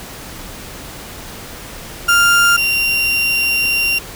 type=tone pair in turn; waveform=35% pulse; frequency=1396.9 / 2763 Hz; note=F6 / F7; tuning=0 / -19 cents; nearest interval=octave; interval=1181 cents; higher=second; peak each=-7 / -12 dBFS; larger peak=first; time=2.08-2.57 / 2.57-3.99 s; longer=second; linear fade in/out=10 ms; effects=pink hiss -32 dBFS RMS until 4.15 s